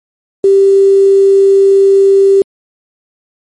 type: tone with quantisation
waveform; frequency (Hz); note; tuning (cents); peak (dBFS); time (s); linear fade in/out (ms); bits
sine; 392; G4; 0; -3; 0.44-2.42; 2; 5
effects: MP3 48 kbps

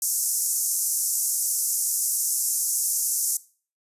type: band-pass noise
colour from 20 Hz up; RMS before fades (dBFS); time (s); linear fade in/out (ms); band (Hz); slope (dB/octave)
white; -25; 0.02-3.37; 2; 5800 to 13000; 48
effects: noise-tail reverb RT60 0.4 s tail -19 dB re dry + resampled to 32000 Hz

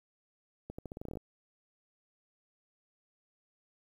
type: accelerating click train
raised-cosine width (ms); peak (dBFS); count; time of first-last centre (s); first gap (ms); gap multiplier
2; -28; 12; 0.7-1.172; 85; 0.85
effects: 10-bit

